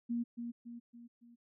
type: tone with echo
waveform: sine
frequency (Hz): 236.6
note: A#3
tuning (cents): +26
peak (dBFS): -32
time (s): 0.09-0.24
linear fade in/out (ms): 20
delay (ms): 280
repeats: 4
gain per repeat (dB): -6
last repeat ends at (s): 1.36
effects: none